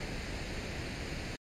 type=noise with comb filter; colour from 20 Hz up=pink; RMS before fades=-38 dBFS; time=0-1.36 s; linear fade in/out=5 ms; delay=0.44 ms; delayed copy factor=+0.5; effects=low-pass 5000 Hz 12 dB/octave + MP3 64 kbps